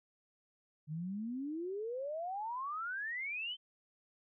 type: exponential sweep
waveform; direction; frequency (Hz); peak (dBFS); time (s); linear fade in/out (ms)
sine; up; 146.83 to 3140; -37; 0.87-3.57; 50
effects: none